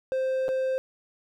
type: tone with dropouts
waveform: triangle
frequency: 523.3 Hz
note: C5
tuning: in tune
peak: -22 dBFS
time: 0.12-0.78 s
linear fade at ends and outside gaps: 0 ms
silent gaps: 0.482-0.489 s
effects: none